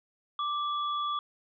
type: tone pair together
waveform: sine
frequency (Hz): 1174.7 / 3386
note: D6 / G#7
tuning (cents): 0 / +33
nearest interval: octave + tritone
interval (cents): 1833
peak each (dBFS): -29 / -37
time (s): 0.39-1.19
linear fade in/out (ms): 2
effects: none